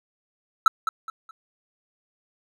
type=tone with echo; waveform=triangle; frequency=1318.5 Hz; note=E6; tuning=in tune; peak=-9 dBFS; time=0.66-0.68 s; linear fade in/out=2 ms; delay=210 ms; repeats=3; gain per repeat=-10 dB; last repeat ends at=1.31 s; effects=none